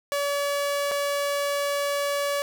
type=tone with dropouts; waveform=sawtooth; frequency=570 Hz; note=C#5; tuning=48 cents sharp; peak=-20 dBFS; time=0.12-2.42 s; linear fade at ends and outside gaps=0 ms; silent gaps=0.913-0.917 s; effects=none